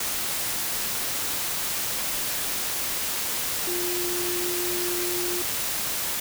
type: tone in noise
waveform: sine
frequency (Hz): 353.4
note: F4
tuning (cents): +21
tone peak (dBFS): -29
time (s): 3.67-5.42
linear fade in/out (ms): 5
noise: white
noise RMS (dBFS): -28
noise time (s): 0-6.2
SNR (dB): -4
effects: none